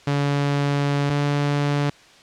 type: tone pair in turn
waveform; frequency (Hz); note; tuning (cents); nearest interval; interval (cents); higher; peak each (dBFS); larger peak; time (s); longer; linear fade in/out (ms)
sawtooth; 142.6 / 144.26; C#3 / D3; +49 / -31; unison; 20; second; -15; neither; 0.07-1.1 / 1.1-1.9; first; 5
effects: white hiss -49 dBFS RMS until 2.22 s + low-pass 5000 Hz 12 dB/octave